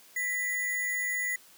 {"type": "tone with sample-and-hold", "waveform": "sine", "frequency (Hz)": 1975, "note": "B6", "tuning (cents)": 0, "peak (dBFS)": -28, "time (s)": [0.16, 1.36], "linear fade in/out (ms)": 5, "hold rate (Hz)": 8820, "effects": ["white hiss -56 dBFS RMS until 1.57 s", "high-pass 150 Hz 12 dB/octave"]}